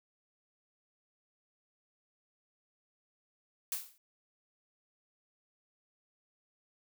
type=noise with exponential decay; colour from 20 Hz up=blue; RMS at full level=-32 dBFS; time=3.72-3.98 s; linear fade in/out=1 ms; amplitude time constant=56 ms; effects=none